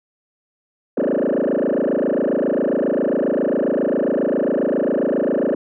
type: tone with frequency modulation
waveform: sine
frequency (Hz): 412.9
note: G#4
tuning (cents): -10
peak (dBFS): -13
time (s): 0.97-5.55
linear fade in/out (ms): 5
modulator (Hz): 27.4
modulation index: 6.9
effects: tanh soft clip ceiling -15 dBFS